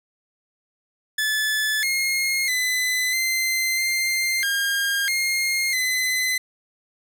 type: tone with pitch steps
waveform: sawtooth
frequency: 1732 / 2144 / 2012 / 2075 / 2098 / 1614 / 2132 / 2027 Hz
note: A6 / C7 / B6 / C7 / C7 / G#6 / C7 / B6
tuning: -28 / +42 / +32 / -15 / +4 / -50 / +32 / +45 cents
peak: -17 dBFS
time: 1.18-6.38 s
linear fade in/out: 5 ms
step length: 650 ms
effects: none